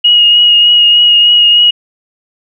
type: tone with vibrato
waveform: sine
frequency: 2881 Hz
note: F#7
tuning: 47 cents flat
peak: -3 dBFS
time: 0.04-1.71 s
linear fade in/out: 10 ms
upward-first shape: triangle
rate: 3.3 Hz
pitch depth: 19 cents each way
effects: none